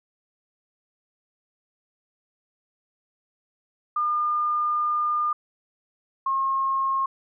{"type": "tone pair in turn", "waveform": "sine", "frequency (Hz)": [1209, 1077.1], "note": ["D6", "C6"], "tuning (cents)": [50, 50], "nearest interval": "major second", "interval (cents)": 200, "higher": "first", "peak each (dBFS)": -21, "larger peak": "neither", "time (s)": [[3.96, 5.33], [6.26, 7.06]], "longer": "first", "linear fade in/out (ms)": 5, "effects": []}